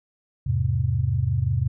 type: chord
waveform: sine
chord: E augmented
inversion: none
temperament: just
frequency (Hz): 82.41 / 103.01 / 128.76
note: E2 / G#2 / B#2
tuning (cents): 0 / -14 / -27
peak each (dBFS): -26 / -24 / -23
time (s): 0.46-1.68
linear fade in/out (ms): 10
effects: none